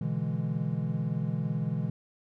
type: chord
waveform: triangle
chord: E dominant seventh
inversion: second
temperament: equal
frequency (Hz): 123.47 / 146.83 / 164.81 / 207.7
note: B2 / D3 / E3 / G#3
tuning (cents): 0 / 0 / 0 / 0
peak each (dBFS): -32 / -31 / -30 / -34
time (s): 0.01-1.9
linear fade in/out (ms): 5
effects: none